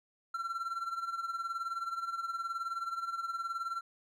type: tone with tremolo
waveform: triangle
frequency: 1358 Hz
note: F6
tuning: 49 cents flat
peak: -30 dBFS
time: 0.34-3.81 s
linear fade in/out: 5 ms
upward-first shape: sine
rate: 19 Hz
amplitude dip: 70%
effects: none